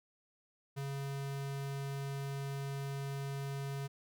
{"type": "tone", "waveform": "square", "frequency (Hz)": 138.59, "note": "C#3", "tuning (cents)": 0, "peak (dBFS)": -38, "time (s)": [0.76, 3.88], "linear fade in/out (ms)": 20, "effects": []}